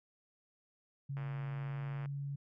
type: tone with pitch glide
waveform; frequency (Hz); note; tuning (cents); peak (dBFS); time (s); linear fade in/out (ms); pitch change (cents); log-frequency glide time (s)
sine; 138.59 to 140.61; C#3 to C#3; 0 to +25; -37; 1.09-2.36; 10; +25; 1.5-2.11
type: click train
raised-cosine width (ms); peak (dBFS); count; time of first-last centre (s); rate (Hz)
0.5; -35; 104; 1.17-2.058; 116
effects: none